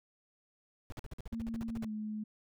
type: noise bursts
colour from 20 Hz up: brown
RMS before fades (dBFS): -42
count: 14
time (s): 0.9-1.845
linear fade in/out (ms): 0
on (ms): 22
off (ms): 49
type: tone with pitch glide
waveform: sine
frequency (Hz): 227.9 to 213.9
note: A#3 to A3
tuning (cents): -39 to -49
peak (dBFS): -36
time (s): 1.32-2.24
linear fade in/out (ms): 10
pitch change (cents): -110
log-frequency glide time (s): 1.78-1.91
effects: none